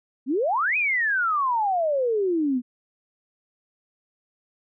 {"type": "exponential two-way sweep", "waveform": "sine", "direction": "up then down", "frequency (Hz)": [237.9, 2551, 237.9], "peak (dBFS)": -20, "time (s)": [0.26, 2.62], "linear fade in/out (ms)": 50, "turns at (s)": 0.77, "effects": []}